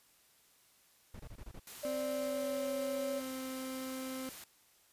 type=noise bursts; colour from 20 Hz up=brown; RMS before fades=-47 dBFS; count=6; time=1.14-1.596 s; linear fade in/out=5 ms; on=56 ms; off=24 ms
type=noise; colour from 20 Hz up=white; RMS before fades=-49 dBFS; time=1.67-4.44 s; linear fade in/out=2 ms
type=tone with pitch glide; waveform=sine; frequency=587.3 to 557.5 Hz; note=D5 to C#5; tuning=0 to +10 cents; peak=-35 dBFS; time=1.83-3.2 s; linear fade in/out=10 ms; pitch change=-90 cents; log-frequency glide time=2.04-2.73 s
type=tone; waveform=30% pulse; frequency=261.2 Hz; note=C4; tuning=3 cents flat; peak=-37 dBFS; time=1.85-4.29 s; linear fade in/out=0 ms
effects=white hiss -67 dBFS RMS until 4.92 s + resampled to 32000 Hz